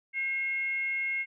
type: tone with frequency modulation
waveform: sine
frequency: 2154 Hz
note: C7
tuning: 50 cents sharp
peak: -28 dBFS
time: 0.13-1.26 s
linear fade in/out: 50 ms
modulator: 568 Hz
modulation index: 0.28
effects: none